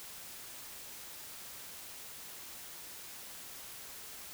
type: silence
effects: white hiss -48 dBFS RMS until 4.33 s